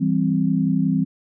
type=chord; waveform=sine; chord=C major; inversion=first; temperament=equal; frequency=164.81 / 196 / 261.6 Hz; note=E3 / G3 / C4; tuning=0 / 0 / 0 cents; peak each=-21 dBFS; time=0-1.05 s; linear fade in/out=20 ms; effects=none